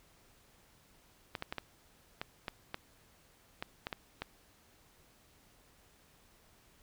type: clicks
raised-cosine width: 0.3 ms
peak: -21 dBFS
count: 11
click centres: 1.352 / 1.424 / 1.525 / 1.583 / 2.215 / 2.482 / 2.744 / 3.625 / 3.869 / 3.928 / 4.22 s
effects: pink hiss -65 dBFS RMS until 6.82 s